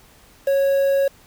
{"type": "tone with quantisation", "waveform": "triangle", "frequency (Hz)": 551, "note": "C#5", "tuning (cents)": -11, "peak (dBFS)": -13, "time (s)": [0.47, 1.08], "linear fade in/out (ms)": 5, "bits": 6, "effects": ["pink hiss -51 dBFS RMS until 1.26 s"]}